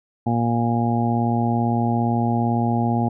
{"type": "harmonic tone", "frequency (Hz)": 117.7, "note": "A#2", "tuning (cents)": 17, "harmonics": [1, 2, 3, 4, 5, 6, 7], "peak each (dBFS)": [-22, -21, -30, -35, -36, -28, -26], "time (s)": [0.26, 3.09], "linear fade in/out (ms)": 10, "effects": []}